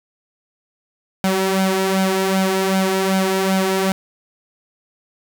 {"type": "tone with flanger", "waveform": "sawtooth", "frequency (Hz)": 190.7, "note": "G3", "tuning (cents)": -47, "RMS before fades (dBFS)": -18, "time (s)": [1.24, 3.92], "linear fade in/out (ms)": 0, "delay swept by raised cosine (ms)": [1.3, 3.1], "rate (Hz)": 2.6, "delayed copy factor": 0.65, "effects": []}